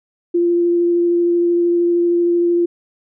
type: tone with vibrato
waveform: sine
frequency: 345.7 Hz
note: F4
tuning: 18 cents flat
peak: -12 dBFS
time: 0.34-2.66 s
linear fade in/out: 10 ms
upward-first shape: sine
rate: 13 Hz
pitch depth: 9 cents each way
effects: none